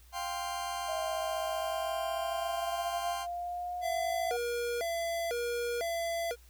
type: chord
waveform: 40% pulse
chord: F suspended second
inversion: none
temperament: just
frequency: 698.5 / 785.8 / 1047.7 Hz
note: F5 / G5 / C6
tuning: 0 / +4 / +2 cents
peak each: -38 dBFS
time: 0.12-3.27 s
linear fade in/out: 50 ms
type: tone with pitch glide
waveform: sine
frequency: 643 to 730.1 Hz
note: E5 to F#5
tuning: -43 to -23 cents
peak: -34 dBFS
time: 0.88-4.37 s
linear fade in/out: 10 ms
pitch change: +220 cents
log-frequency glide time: 1.52-4.2 s
type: tone with vibrato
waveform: square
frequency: 567 Hz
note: C#5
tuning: 39 cents sharp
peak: -32 dBFS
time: 3.81-6.36 s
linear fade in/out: 50 ms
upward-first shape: square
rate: 1 Hz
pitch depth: 300 cents each way
effects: added 60 Hz sine -55 dBFS peak until 6.49 s + white hiss -63 dBFS RMS until 6.49 s